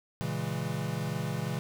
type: chord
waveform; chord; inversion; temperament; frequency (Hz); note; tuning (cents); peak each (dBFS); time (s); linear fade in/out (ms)
square; A# half-diminished seventh; none; equal; 116.54 / 138.59 / 164.81 / 207.7; A#2 / C#3 / E3 / G#3; 0 / 0 / 0 / 0; -38 / -36 / -36 / -40; 0.21-1.59; 0
effects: none